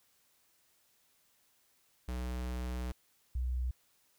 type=tone pair in turn; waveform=square / sine; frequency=62 / 62.35 Hz; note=B1 / B1; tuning=+7 / +17 cents; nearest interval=unison; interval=10 cents; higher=second; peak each=-36 / -31 dBFS; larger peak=second; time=2.08-2.92 / 3.35-3.71 s; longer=first; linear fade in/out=5 ms; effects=white hiss -71 dBFS RMS until 4.18 s